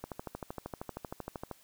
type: click train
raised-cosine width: 1 ms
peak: -24 dBFS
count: 20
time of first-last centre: 0.04-1.513 s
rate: 12.9 Hz
effects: white hiss -62 dBFS RMS until 1.63 s